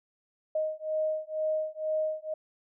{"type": "beating tone pair", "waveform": "sine", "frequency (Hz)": [622.3, 624.4], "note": ["D#5", "D#5"], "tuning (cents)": [0, 6], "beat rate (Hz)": 2.1, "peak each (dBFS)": -31, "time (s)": [0.55, 2.34], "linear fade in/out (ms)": 5, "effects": []}